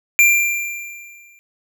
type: tone with exponential decay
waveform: square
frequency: 2376 Hz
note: D7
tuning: 20 cents sharp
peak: -8 dBFS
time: 0.19-1.39 s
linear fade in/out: 0 ms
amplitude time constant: 260 ms
effects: none

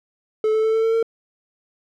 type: tone with pitch steps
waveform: triangle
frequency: 433.8 / 437.8 / 441.9 / 446 / 450.1 / 454.3 Hz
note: A4 / A4 / A4 / A4 / A4 / A#4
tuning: -25 / -9 / +7 / +23 / +39 / -45 cents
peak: -14 dBFS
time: 0.44-1.028 s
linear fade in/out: 2 ms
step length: 98 ms
effects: none

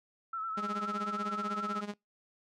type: tone with vibrato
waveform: sine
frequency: 1318.5 Hz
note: E6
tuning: in tune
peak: -34 dBFS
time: 0.33-1.81 s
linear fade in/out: 5 ms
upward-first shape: sine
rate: 9.5 Hz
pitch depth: 42 cents each way
type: tone with tremolo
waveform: sawtooth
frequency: 206.1 Hz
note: G#3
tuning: 13 cents flat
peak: -30 dBFS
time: 0.57-1.94 s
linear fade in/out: 5 ms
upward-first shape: sine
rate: 16 Hz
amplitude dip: 80%
effects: noise-tail reverb RT60 0.2 s tail -26 dB re dry + low-pass 6000 Hz 12 dB/octave

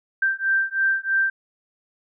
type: beating tone pair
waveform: sine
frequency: 1568 / 1571.1 Hz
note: G6 / G6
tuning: 0 / +3 cents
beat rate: 3.1 Hz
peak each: -22 dBFS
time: 0.22-1.3 s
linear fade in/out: 5 ms
effects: none

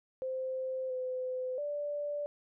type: tone with pitch steps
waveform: sine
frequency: 520 / 510 / 584 Hz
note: C5 / C5 / D5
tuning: -11 / -44 / -10 cents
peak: -33 dBFS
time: 0.22-2.26 s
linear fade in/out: 0 ms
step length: 680 ms
effects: none

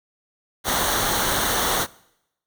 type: noise with comb filter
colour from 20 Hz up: pink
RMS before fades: -22 dBFS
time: 0.64-1.87 s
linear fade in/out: 50 ms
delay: 0.4 ms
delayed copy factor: -0.65
effects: noise-tail reverb RT60 0.8 s tail -22 dB re dry

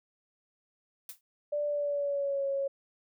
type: noise with exponential decay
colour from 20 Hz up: blue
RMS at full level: -38 dBFS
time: 1.09-1.21 s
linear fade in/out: 2 ms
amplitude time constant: 24 ms
type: tone with pitch glide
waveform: sine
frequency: 587.3 to 551.1 Hz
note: D5 to C#5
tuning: 0 to -10 cents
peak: -28 dBFS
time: 1.52-2.68 s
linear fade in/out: 10 ms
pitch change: -110 cents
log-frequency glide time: 1.66-2.46 s
effects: none

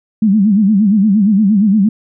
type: tone with vibrato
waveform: sine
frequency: 205.3 Hz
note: G#3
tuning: 20 cents flat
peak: -7 dBFS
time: 0.22-1.89 s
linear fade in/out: 5 ms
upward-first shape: sine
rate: 8.6 Hz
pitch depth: 140 cents each way
effects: none

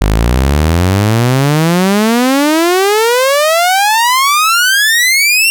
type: exponential sweep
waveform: sawtooth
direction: up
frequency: 49 to 2773 Hz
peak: -4 dBFS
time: 0.01-5.5 s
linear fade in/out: 0 ms
effects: none

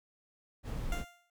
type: noise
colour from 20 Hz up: brown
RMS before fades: -36 dBFS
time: 0.63-1.05 s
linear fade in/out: 50 ms
type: tone with exponential decay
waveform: 15% pulse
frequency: 698 Hz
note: F5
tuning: 1 cent flat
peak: -30 dBFS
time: 0.92-1.3 s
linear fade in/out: 2 ms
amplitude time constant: 81 ms
effects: none

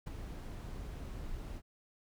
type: noise with ADSR envelope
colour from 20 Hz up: brown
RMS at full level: -36 dBFS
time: 0.06-1.62 s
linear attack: 16 ms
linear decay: 10 ms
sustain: -7 dB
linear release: 53 ms
effects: none

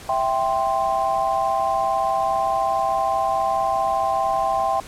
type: chord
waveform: sine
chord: C major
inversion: first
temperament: equal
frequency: 659.3 / 784 / 1046.5 Hz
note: E5 / G5 / C6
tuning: 0 / 0 / 0 cents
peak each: -24 / -21 / -24 dBFS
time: 0.09-4.8 s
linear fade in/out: 2 ms
effects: pink hiss -40 dBFS RMS until 4.87 s + low-pass 11000 Hz 12 dB/octave

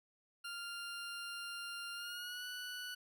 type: tone with pitch glide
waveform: 20% pulse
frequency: 1396.9 to 1480 Hz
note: F6 to F#6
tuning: 0 to 0 cents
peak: -38 dBFS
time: 0.44-2.95 s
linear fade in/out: 10 ms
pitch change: +100 cents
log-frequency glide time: 1.94-2.46 s
effects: none

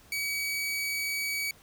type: tone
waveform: sawtooth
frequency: 2271 Hz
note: C#7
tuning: 41 cents sharp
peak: -26 dBFS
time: 0.12-1.51 s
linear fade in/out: 2 ms
effects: pink hiss -57 dBFS RMS until 1.62 s

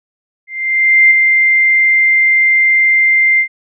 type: tone with ADSR envelope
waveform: sine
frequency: 2093 Hz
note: C7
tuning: in tune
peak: -3 dBFS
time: 0.47-3.48 s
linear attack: 640 ms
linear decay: 8 ms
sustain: -4 dB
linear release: 86 ms
effects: none

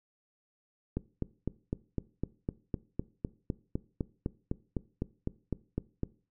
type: click train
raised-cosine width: 3 ms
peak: -18 dBFS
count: 21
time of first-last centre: 0.97-6.033 s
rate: 3.95 Hz
effects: noise-tail reverb RT60 0.4 s tail -20 dB re dry

